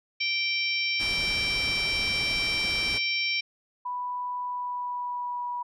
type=harmonic tone; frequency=780 Hz; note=G5; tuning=9 cents flat; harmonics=3 / 4 / 5 / 6 / 7; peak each=-27 / -34 / -36 / -38 / -31 dBFS; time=0.2-3.41 s; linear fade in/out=10 ms
type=low-pass noise; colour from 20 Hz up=pink; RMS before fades=-37 dBFS; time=0.99-2.99 s; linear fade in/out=20 ms; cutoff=11000 Hz; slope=48 dB/octave
type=tone with pitch glide; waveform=sine; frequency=987.8 to 974.2 Hz; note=B5 to B5; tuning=0 to -24 cents; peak=-29 dBFS; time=3.85-5.63 s; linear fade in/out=10 ms; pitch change=-24 cents; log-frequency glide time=4.44-5.49 s
effects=none